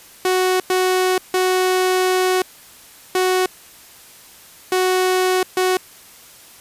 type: tone bursts at uneven times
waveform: sawtooth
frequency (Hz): 370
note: F#4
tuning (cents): 0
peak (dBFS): -11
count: 6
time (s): 0.25-0.6 / 0.7-1.18 / 1.34-2.42 / 3.15-3.46 / 4.72-5.43 / 5.57-5.77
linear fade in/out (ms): 2
effects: white hiss -44 dBFS RMS until 6.6 s + resampled to 32000 Hz